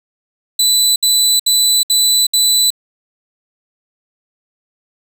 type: tone bursts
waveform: 25% pulse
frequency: 3986 Hz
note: B7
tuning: 15 cents sharp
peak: -6 dBFS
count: 5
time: 0.59-2.704 s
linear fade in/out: 5 ms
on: 370 ms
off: 66 ms
effects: none